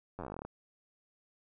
slowing click train, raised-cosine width 1 ms, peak -27 dBFS, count 15, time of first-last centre 0.19-0.45 s, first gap 10 ms, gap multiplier 1.09, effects none

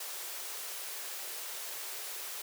white high-pass noise, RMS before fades -41 dBFS, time 0-2.42 s, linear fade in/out 5 ms, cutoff 350 Hz, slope 96 dB/octave, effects none

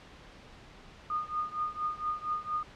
sine tone with tremolo, 1226 Hz, D#6, 26 cents flat, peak -27 dBFS, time 1.1-2.63 s, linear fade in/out 2 ms, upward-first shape triangle, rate 4.3 Hz, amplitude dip 95%, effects pink hiss -52 dBFS RMS until 2.75 s + low-pass 4000 Hz 12 dB/octave

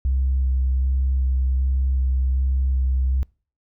sine tone with vibrato, 65.41 Hz, C2, in tune, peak -16 dBFS, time 0.05-3.23 s, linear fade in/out 0 ms, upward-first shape square, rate 1.3 Hz, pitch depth 12 cents each way, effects noise-tail reverb RT60 0.4 s tail -26 dB re dry + tanh soft clip ceiling -14 dBFS

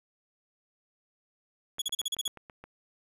clicks, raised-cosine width 0.5 ms, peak -31 dBFS, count 8, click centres 1.784 / 1.894 / 2.016 / 2.167 / 2.278 / 2.373 / 2.498 / 2.64 s
sawtooth tone bursts, 3362 Hz, G#7, 20 cents sharp, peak -25 dBFS, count 8, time 1.79-2.28 s, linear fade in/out 5 ms, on 28 ms, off 38 ms
effects resampled to 32000 Hz + 10-bit

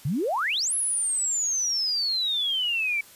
sine exponential two-way sweep, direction up then down, 123.47 to 11000 to 2283 Hz, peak -23 dBFS, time 0.05-3.01 s, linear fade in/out 5 ms, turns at 0.74 s, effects white hiss -50 dBFS RMS until 3.15 s + resampled to 32000 Hz

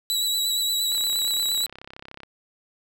sawtooth tone with vibrato, 3918 Hz, B7, 15 cents flat, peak -19 dBFS, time 0.1-1.66 s, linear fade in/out 0 ms, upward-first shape triangle, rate 8.6 Hz, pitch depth 34 cents each way
click train, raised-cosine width 0.3 ms, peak -24 dBFS, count 45, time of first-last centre 0.92-2.233 s, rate 33.5 Hz
effects none

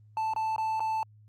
triangle tone with dropouts, 880 Hz, A5, in tune, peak -25 dBFS, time 0.17-1.03 s, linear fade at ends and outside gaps 1 ms, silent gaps 0.336-0.362 / 0.562-0.581 / 0.796-0.804 s, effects added 106 Hz sine -53 dBFS peak until 1.28 s + Opus 32 kbps

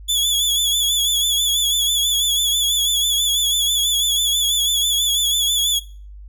sawtooth tone with vibrato, 3416 Hz, G#7, 48 cents sharp, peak -13 dBFS, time 0.08-5.8 s, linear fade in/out 20 ms, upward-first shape sine, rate 6.1 Hz, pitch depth 58 cents each way, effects noise-tail reverb RT60 0.4 s tail -19 dB re dry + added 50 Hz sine -35 dBFS peak until 6.28 s

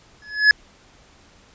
square tone with exponential growth, 1700 Hz, G#6, 40 cents sharp, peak -7 dBFS, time 0.22-0.51 s, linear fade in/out 1 ms, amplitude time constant 63 ms, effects pink hiss -52 dBFS RMS until 1.54 s + resampled to 16000 Hz

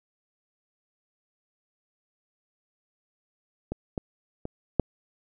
clicks, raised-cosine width 2 ms, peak -17 / -16 / -20 / -6 dBFS, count 4, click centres 3.72 / 3.978 / 4.454 / 4.797 s, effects none

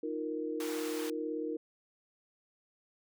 sine chord, Eb suspended second, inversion none, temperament equal, 311.1 / 349.2 / 466.2 Hz, Eb4 / F4 / Bb4, 0 / 0 / 0 cents, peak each -37 / -41 / -37 dBFS, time 0.03-1.57 s, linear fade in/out 5 ms
pink high-pass noise, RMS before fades -44 dBFS, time 0.6-1.1 s, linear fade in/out 2 ms, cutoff 730 Hz, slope 24 dB/octave
effects none

